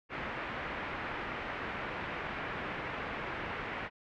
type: low-pass noise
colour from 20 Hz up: white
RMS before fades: -39 dBFS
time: 0.09-3.9 s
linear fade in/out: 50 ms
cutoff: 2200 Hz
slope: 24 dB/octave
effects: none